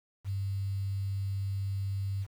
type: tone with quantisation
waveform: sine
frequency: 98 Hz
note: G2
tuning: in tune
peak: -30 dBFS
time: 0.24-2.27 s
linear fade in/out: 50 ms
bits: 9
effects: none